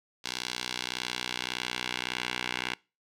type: tone with band-pass filter sweep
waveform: 10% pulse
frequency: 61.74 Hz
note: B1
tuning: in tune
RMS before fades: -35 dBFS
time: 0.24-2.75 s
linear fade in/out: 10 ms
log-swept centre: 4300 to 2600 Hz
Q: 1.4
effects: noise-tail reverb RT60 0.3 s tail -24 dB re dry